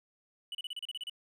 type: tone bursts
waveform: triangle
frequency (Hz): 2960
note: F#7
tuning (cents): 0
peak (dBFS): -35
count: 10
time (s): 0.52-1.097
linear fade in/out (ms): 2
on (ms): 28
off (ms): 33
effects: none